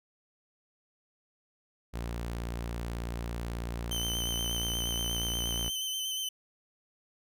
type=tone; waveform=sawtooth; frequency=58.27 Hz; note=A#1; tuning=in tune; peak=-30 dBFS; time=1.93-5.7 s; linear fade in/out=20 ms
type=tone with vibrato; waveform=sawtooth; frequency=3068 Hz; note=G7; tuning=38 cents flat; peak=-29 dBFS; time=3.91-6.29 s; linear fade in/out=5 ms; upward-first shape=square; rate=8.4 Hz; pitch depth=20 cents each way
effects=none